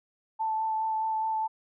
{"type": "tone with vibrato", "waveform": "sine", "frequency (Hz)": 880, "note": "A5", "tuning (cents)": 0, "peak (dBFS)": -26, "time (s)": [0.39, 1.48], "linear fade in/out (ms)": 20, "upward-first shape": "sine", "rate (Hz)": 4.8, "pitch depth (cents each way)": 12, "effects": []}